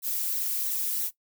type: noise with flanger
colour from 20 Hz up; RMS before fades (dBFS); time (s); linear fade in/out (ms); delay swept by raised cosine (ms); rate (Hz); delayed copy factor
violet; -29; 0.02-1.11; 50; 0.49 to 3.99; 3; +1
effects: noise-tail reverb RT60 0.1 s tail -17 dB re dry